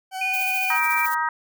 40% pulse tone with vibrato, 757 Hz, F#5, 39 cents sharp, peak -27 dBFS, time 0.11-0.79 s, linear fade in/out 50 ms, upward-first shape square, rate 14 Hz, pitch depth 13 cents each way
sine tone with pitch glide, 2459 to 2347 Hz, D#7 to D7, -21 to -2 cents, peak -22 dBFS, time 0.21-1.06 s, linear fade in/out 5 ms, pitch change -81 cents, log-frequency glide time 0.62-0.83 s
violet noise with tremolo, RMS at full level -30 dBFS, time 0.33-1.15 s, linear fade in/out 10 ms, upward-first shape triangle, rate 14 Hz, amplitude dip 60%
harmonic tone, 315.3 Hz, D#4, 23 cents sharp, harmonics 3 / 4 / 5 / 6, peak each -24 / -26 / -28 / -30 dBFS, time 0.7-1.29 s, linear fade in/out 2 ms
effects none

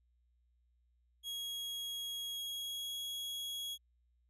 40% pulse tone with pitch glide, 3300 to 3323 Hz, G#7 to G#7, -12 to 0 cents, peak -38 dBFS, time 1.23-3.78 s, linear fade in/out 50 ms, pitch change +12 cents, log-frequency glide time 2.33-2.97 s, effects added 60 Hz sine -70 dBFS peak until 4.29 s

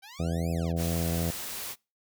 10% pulse exponential two-way sweep, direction up then down, 753 to 2637 to 753 Hz, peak -37 dBFS, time 0.02-0.73 s, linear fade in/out 20 ms, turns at 0.51 s
harmonic tone, 83.7 Hz, E2, 27 cents sharp, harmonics 1 / 2 / 3 / 4 / 5 / 6 / 7 / 8 / 9, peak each -31 / -30 / -38 / -40 / -42 / -39 / -42 / -41 / -47 dBFS, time 0.19-1.31 s, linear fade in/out 10 ms
white noise, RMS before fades -37 dBFS, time 0.76-1.76 s, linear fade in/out 50 ms
effects noise-tail reverb RT60 0.3 s tail -26 dB re dry

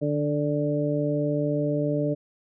harmonic tone with a mistuned harmonic, 146.83 Hz, D3, in tune, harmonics 1 / 2 / 3 / 4, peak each -27 / -27 / -30 / -28 dBFS, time 0.01-2.15 s, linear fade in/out 20 ms, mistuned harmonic 1, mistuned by +25 cents, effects none

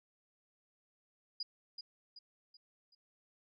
sine tone with echo, 4897 Hz, D#8, 28 cents flat, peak -36 dBFS, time 1.4-1.43 s, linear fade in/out 5 ms, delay 380 ms, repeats 4, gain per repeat -7 dB, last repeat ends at 2.95 s, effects none

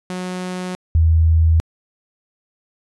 sawtooth / sine tone pair in turn, 182.5 / 81.06 Hz, F#3 / E2, -24 / -29 cents, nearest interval octave + major second, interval 1405 cents, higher first, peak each -20 / -10 dBFS, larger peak second, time 0.1-0.75 / 0.95-1.6 s, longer neither, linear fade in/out 0 ms, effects resampled to 24000 Hz

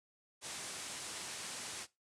white low-pass noise, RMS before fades -45 dBFS, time 0.41-1.87 s, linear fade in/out 50 ms, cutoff 9800 Hz, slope 48 dB/octave, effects noise-tail reverb RT60 0.2 s tail -18 dB re dry + high-pass 100 Hz 12 dB/octave

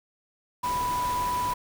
sine tone in noise, 987.8 Hz, B5, in tune, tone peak -25 dBFS, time 0.63-1.54 s, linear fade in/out 10 ms, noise pink, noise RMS -36 dBFS, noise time 0.63-1.54 s, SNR +8 dB, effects none

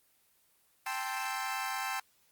25% pulse chord, A minor seventh, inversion third, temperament equal, 784 / 880 / 1046.5 / 1318.5 Hz, G5 / A5 / C6 / E6, 0 / 0 / 0 / 0 cents, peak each -34 / -37 / -35 / -37 dBFS, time 0.86-2 s, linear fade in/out 5 ms, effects white hiss -69 dBFS RMS until 2.31 s + Opus 24 kbps

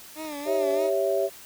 20% pulse tone with vibrato, 300.1 Hz, D4, 38 cents sharp, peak -28 dBFS, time 0.15-0.91 s, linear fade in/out 50 ms, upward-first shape sine, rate 3.2 Hz, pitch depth 88 cents each way
click train, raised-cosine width 0.3 ms, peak -31 dBFS, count 7, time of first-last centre 0.25-0.708 s, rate 13.1 Hz
sine chord, C# diminished, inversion second, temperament equal, 392 / 554.4 / 659.3 Hz, G4 / C#5 / E5, 0 / 0 / 0 cents, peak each -26 dBFS, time 0.45-1.3 s, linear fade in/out 50 ms
effects white hiss -46 dBFS RMS until 1.45 s

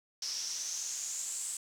pink noise with band-pass filter sweep, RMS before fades -38 dBFS, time 0.22-1.57 s, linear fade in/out 2 ms, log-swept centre 5300 to 8000 Hz, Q 6.8, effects none

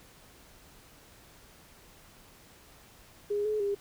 sine tone with pitch steps, 411.4 / 426.8 / 403.1 Hz, G#4 / G#4 / G4, -16 / +47 / +48 cents, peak -27 dBFS, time 3.3-3.75 s, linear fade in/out 10 ms, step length 150 ms, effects pink hiss -56 dBFS RMS until 3.8 s

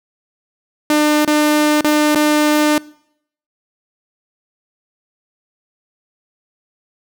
sawtooth tone with dropouts, 300.5 Hz, D4, 40 cents sharp, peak -7 dBFS, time 0.9-2.78 s, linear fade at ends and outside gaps 2 ms, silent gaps 1.249-1.276 / 1.81-1.844 / 2.149-2.156 s, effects noise-tail reverb RT60 0.7 s tail -23 dB re dry

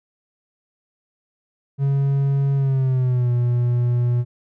triangle tone with pitch glide, 138.59 to 121.35 Hz, C#3 to B2, 0 to -30 cents, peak -14 dBFS, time 1.78-4.25 s, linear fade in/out 50 ms, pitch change -230 cents, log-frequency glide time 2.55-3.31 s, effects none

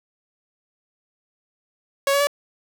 sawtooth tone with pitch steps, 554.4 / 564.4 / 574.6 Hz, C#5 / C#5 / D5, 0 / +31 / -38 cents, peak -13 dBFS, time 2.07-2.271 s, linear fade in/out 2 ms, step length 67 ms, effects 8-bit

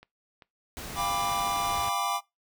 click train, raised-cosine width 0.3 ms, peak -33 dBFS, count 4, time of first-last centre 0.03-1.206 s, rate 2.55 Hz
pink noise, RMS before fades -39 dBFS, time 0.77-1.89 s, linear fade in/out 0 ms
square chord, G dominant seventh, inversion third, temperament equal with one note detuned, 698.5 / 796.8 / 987.8 / 1174.7 Hz, F5 / G5 / B5 / D6, 0 / +28 / 0 / 0 cents, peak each -36 / -33 / -34 / -31 dBFS, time 0.95-2.21 s, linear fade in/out 50 ms
effects noise-tail reverb RT60 0.2 s tail -21 dB re dry

